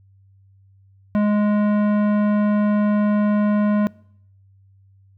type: tone with tanh clipping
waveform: sine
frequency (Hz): 208.2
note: G#3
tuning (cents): +5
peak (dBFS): -17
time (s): 1.15-3.87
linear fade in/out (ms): 0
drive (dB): 15
effects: noise-tail reverb RT60 0.7 s tail -24 dB re dry + added 97 Hz sine -50 dBFS peak until 5.17 s